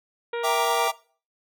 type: harmonic tone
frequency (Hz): 471.1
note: A#4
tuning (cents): +18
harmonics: 1 / 2 / 3 / 4 / 5 / 6 / 7 / 8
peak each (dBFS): -27 / -34 / -37 / -41 / -41 / -48 / -46 / -47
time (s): 0.33-0.88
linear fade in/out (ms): 5
type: chord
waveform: square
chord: E half-diminished seventh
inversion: none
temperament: equal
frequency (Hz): 659.3 / 784 / 932.3 / 1174.7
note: E5 / G5 / Bb5 / D6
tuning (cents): 0 / 0 / 0 / 0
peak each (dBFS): -28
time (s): 0.43-0.92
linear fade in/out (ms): 20
effects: noise-tail reverb RT60 0.4 s tail -20 dB re dry